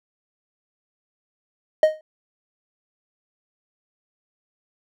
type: tone with exponential decay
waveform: triangle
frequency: 622.3 Hz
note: D#5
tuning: in tune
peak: -6 dBFS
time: 1.83-2.01 s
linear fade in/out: 2 ms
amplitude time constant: 37 ms
effects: none